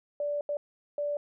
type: tone bursts at uneven times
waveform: sine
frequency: 583 Hz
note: D5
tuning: 13 cents flat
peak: -28 dBFS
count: 3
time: 0.2-0.41 / 0.49-0.57 / 0.98-1.17 s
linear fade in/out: 2 ms
effects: none

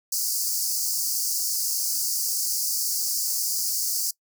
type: high-pass noise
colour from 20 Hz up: pink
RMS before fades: -26 dBFS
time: 0.12-4.11 s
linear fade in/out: 5 ms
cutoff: 4600 Hz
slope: 96 dB/octave
effects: noise-tail reverb RT60 0.1 s tail -23 dB re dry

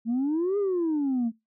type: exponential two-way sweep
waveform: sine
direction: up then down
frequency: 221.9 to 415.3 to 221.9 Hz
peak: -21 dBFS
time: 0.05-1.32 s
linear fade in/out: 50 ms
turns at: 0.58 s
effects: noise-tail reverb RT60 0.2 s tail -23 dB re dry + tanh soft clip ceiling -21 dBFS

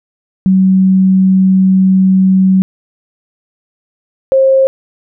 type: tone pair in turn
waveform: sine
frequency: 189 / 533.4 Hz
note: F#3 / C5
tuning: +37 / +33 cents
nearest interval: octave + tritone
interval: 1796 cents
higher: second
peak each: -5 dBFS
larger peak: neither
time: 0.46-2.62 / 4.32-4.67 s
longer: first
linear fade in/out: 0 ms
effects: none

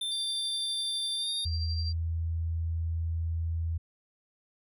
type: tone with pitch glide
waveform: square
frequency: 3567 to 3672 Hz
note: A7 to A#7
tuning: +23 to -27 cents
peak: -31 dBFS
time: 0.01-1.45 s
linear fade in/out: 5 ms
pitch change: +50 cents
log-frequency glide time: 1.16-1.3 s
type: tone with tremolo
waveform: sine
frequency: 4719 Hz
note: D8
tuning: 7 cents sharp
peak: -34 dBFS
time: 0.11-1.93 s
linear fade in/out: 10 ms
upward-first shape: triangle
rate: 12 Hz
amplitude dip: 60%
type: tone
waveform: sine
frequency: 82.41 Hz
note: E2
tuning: in tune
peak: -28 dBFS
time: 1.45-3.78 s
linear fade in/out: 10 ms
effects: none

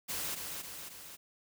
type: noise with echo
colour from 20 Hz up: white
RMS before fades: -37 dBFS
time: 0.08-0.36 s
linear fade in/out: 20 ms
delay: 270 ms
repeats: 3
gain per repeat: -4 dB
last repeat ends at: 1.17 s
effects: none

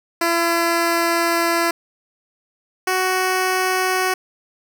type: tone pair in turn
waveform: 10% pulse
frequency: 337.8 / 372.1 Hz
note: E4 / F#4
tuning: +42 / +10 cents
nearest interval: major second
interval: 168 cents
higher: second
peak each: -8 / -9 dBFS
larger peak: first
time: 0.21-1.71 / 2.87-4.14 s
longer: first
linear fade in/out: 5 ms
effects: none

